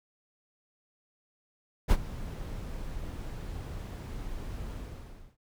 brown noise with ADSR envelope, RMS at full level -19 dBFS, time 1.88-5.37 s, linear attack 34 ms, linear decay 50 ms, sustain -19 dB, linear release 650 ms, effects none

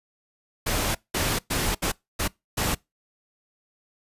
pink noise bursts at uneven times, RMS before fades -25 dBFS, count 6, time 0.66-0.95 / 1.14-1.39 / 1.5-1.75 / 1.82-1.92 / 2.19-2.28 / 2.57-2.75 s, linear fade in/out 10 ms, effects noise-tail reverb RT60 0.2 s tail -24 dB re dry + resampled to 32000 Hz

